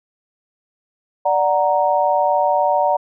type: chord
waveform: sine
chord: D augmented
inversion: none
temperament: equal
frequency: 587.3 / 740 / 932.3 Hz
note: D5 / F#5 / A#5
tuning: 0 / 0 / 0 cents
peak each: -18 dBFS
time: 1.25-2.97 s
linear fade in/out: 10 ms
effects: none